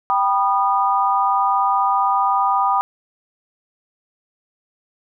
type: chord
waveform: sine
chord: G augmented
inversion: none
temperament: just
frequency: 784 / 980 / 1225 Hz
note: G5 / B5 / D#6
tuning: 0 / -14 / -27 cents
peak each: -19 dBFS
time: 0.1-2.81 s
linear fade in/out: 0 ms
effects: none